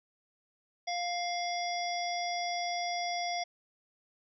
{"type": "harmonic tone with a mistuned harmonic", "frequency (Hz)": 700, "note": "F5", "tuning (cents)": 4, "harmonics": [1, 3, 5, 7, 8], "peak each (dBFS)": [-33, -39, -43, -42, -42], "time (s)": [0.87, 3.44], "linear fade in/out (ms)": 10, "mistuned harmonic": 5, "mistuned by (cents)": -51, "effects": []}